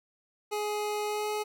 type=tone with pitch glide; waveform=25% pulse; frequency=419.1 to 422.5 Hz; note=G#4 to G#4; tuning=+16 to +30 cents; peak=-26 dBFS; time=0.51-1.44 s; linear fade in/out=20 ms; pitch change=+14 cents; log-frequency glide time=1.05-1.3 s; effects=none